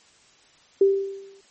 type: tone with exponential decay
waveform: sine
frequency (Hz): 392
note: G4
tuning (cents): 0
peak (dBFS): -11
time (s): 0.81-1.41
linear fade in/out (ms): 5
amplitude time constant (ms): 130
effects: white hiss -56 dBFS RMS until 1.5 s + MP3 32 kbps